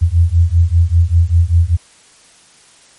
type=beating tone pair; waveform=sine; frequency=82.41 / 87.51 Hz; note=E2 / F2; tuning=0 / +4 cents; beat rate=5.1 Hz; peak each=-11 dBFS; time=0.01-1.77 s; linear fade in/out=20 ms; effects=white hiss -46 dBFS RMS until 2.98 s + MP3 48 kbps